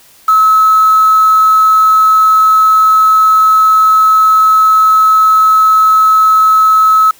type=tone with quantisation; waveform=sine; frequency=1291 Hz; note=E6; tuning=37 cents flat; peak=-4 dBFS; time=0.28-7.11 s; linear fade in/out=5 ms; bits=4; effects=white hiss -43 dBFS RMS until 7.19 s